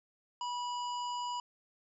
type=harmonic tone with a mistuned harmonic; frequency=977 Hz; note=B5; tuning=19 cents flat; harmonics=1 / 3 / 5 / 7; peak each=-35 / -45 / -49 / -52 dBFS; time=0.41-1.4 s; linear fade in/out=2 ms; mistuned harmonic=7; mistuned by=+58 cents; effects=none